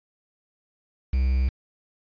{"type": "tone with quantisation", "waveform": "triangle", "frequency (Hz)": 64.8, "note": "C2", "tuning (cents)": -16, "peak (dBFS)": -17, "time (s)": [1.13, 1.49], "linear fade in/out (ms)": 5, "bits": 7, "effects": ["resampled to 11025 Hz"]}